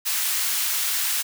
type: high-pass noise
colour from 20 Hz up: white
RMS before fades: -24 dBFS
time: 0.05-1.23 s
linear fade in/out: 20 ms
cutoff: 1300 Hz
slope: 12 dB/octave
effects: none